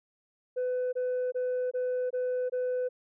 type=tone bursts; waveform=sine; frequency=502 Hz; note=B4; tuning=28 cents sharp; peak=-25 dBFS; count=6; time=0.56-2.89 s; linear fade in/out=20 ms; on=370 ms; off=22 ms; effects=tanh soft clip ceiling -26 dBFS